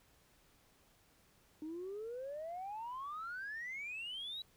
sine exponential sweep, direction up, 301.8 to 3951 Hz, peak -40 dBFS, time 1.62-4.42 s, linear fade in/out 2 ms, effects tanh soft clip ceiling -38 dBFS + pink hiss -69 dBFS RMS until 4.56 s

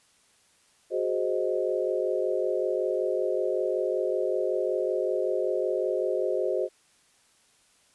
sine chord, Ab dominant seventh, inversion third, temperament equal, 370 / 415.3 / 523.3 / 622.3 Hz, Gb4 / Ab4 / C5 / Eb5, 0 / 0 / 0 / 0 cents, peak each -29 / -31 / -29 / -31 dBFS, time 0.9-6.69 s, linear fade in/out 50 ms, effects white hiss -63 dBFS RMS until 7.94 s + resampled to 24000 Hz

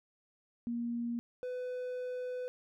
sine / triangle tone pair in turn, 236.3 / 500.7 Hz, A#3 / B4, +24 / +24 cents, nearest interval octave + minor second, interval 1300 cents, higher second, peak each -33 / -34 dBFS, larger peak first, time 0.67-1.19 / 1.43-2.48 s, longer second, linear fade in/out 0 ms, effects none

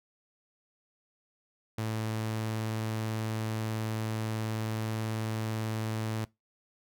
sawtooth tone, 110.2 Hz, A2, 3 cents sharp, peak -27 dBFS, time 1.78-6.25 s, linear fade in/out 5 ms, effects noise-tail reverb RT60 0.2 s tail -22 dB re dry

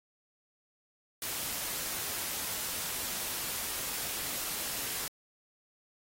white noise, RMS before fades -36 dBFS, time 1.22-5.08 s, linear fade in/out 2 ms, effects AAC 48 kbps

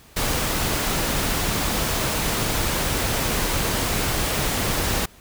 pink noise, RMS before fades -23 dBFS, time 0.16-5.06 s, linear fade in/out 10 ms, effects pink hiss -50 dBFS RMS until 5.2 s

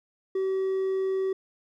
triangle tone with hard clipping, 382 Hz, G4, 45 cents flat, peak -25 dBFS, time 0.35-1.33 s, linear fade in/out 5 ms, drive 5 dB, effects none

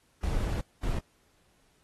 brown noise bursts at uneven times, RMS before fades -29 dBFS, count 2, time 0.23-0.61 / 0.83-0.99 s, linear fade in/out 5 ms, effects pink hiss -68 dBFS RMS until 1.83 s + AAC 32 kbps

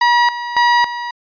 30% pulse tone with tremolo, 960 Hz, B5, 49 cents flat, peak -7 dBFS, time 0.01-1.11 s, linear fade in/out 5 ms, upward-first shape square, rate 1.8 Hz, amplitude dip 75%, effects resampled to 11025 Hz

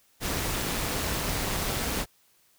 pink noise with amplitude modulation, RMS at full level -27 dBFS, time 0.2-2.06 s, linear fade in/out 50 ms, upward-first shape sine, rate 206 Hz, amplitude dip 55%, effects white hiss -64 dBFS RMS until 2.58 s

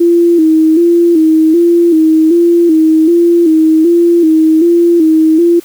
sine tone with vibrato, 329.6 Hz, E4, in tune, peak -4 dBFS, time 0-5.6 s, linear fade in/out 10 ms, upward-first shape square, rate 1.3 Hz, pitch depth 67 cents each way, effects white hiss -38 dBFS RMS until 5.64 s

